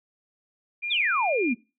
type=tone; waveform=sine; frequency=2406 Hz; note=D7; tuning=41 cents sharp; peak=-27 dBFS; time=0.82-1.54 s; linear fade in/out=20 ms
type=exponential sweep; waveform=sine; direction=down; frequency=3797 to 215.7 Hz; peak=-22 dBFS; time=0.9-1.55 s; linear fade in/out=20 ms
effects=noise-tail reverb RT60 0.3 s tail -22 dB re dry